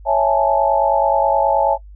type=chord; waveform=sine; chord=A major seventh; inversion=first; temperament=equal; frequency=554.4 / 659.3 / 830.6 / 880 Hz; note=C#5 / E5 / G#5 / A5; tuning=0 / 0 / 0 / 0 cents; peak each=-18 dBFS; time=0.05-1.78 s; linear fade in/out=50 ms; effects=noise-tail reverb RT60 0.1 s tail -21 dB re dry + added 50 Hz sine -36 dBFS peak until 1.95 s